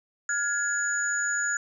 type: tone cluster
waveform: sine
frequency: 1428 / 1673 / 6880 Hz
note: F6 / G#6 / A8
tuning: +38 / +12 / -40 cents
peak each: -29 dBFS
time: 0.29-1.57 s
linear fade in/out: 2 ms
effects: none